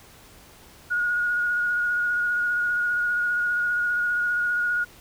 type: tone with vibrato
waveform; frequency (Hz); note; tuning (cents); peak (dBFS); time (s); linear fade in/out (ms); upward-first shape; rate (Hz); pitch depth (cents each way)
sine; 1443; F#6; -44; -21; 0.9-4.85; 20; square; 15; 15
effects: pink hiss -50 dBFS RMS until 5 s